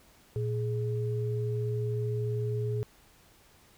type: tone pair together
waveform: sine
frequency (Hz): 116.54 / 419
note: A#2 / G#4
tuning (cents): 0 / +15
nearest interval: octave + minor seventh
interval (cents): 2215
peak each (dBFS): -29 / -34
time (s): 0.36-2.83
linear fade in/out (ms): 0
effects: pink hiss -60 dBFS RMS until 3.77 s